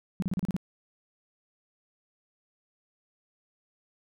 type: tone bursts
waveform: sine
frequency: 185 Hz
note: F#3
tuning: in tune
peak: -25 dBFS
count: 7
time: 0.2-0.565 s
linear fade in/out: 0 ms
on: 23 ms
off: 34 ms
effects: none